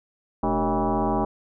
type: tone with frequency modulation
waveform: sine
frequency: 293.7 Hz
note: D4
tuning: in tune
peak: -20 dBFS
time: 0.43-1.25 s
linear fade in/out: 5 ms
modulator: 170 Hz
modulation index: 4.3
effects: none